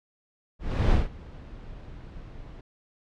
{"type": "noise with ADSR envelope", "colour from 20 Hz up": "brown", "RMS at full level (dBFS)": -19, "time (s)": [0.59, 2.61], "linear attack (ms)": 330, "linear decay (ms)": 160, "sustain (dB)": -23, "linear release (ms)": 6, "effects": ["low-pass 4000 Hz 12 dB/octave"]}